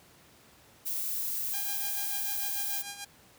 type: noise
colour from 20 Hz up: violet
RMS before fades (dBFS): -33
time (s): 0.85-2.83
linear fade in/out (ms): 20
type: tone with tremolo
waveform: 5% pulse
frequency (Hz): 807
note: G#5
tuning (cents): -50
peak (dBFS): -25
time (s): 1.53-3.05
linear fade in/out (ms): 10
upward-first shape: sine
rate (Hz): 6.8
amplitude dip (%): 65
effects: pink hiss -58 dBFS RMS until 3.38 s + high-pass 80 Hz 12 dB/octave